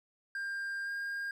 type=tone with pitch glide; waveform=triangle; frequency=1597 to 1612.8 Hz; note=G6 to G6; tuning=+32 to +49 cents; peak=-33 dBFS; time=0.35-1.31 s; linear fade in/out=2 ms; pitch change=+17 cents; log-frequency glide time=0.84-0.89 s; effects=none